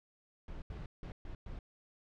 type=noise bursts at uneven times; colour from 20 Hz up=brown; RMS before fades=-44 dBFS; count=5; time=0.48-0.62 / 0.7-0.86 / 1.03-1.12 / 1.25-1.35 / 1.46-1.59 s; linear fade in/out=2 ms; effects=low-pass 4000 Hz 12 dB/octave